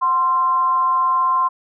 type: tone with frequency modulation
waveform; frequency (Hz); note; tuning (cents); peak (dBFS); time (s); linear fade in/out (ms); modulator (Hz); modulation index
sine; 1046.5; C6; 0; -14; 0.01-1.49; 20; 308; 0.27
effects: none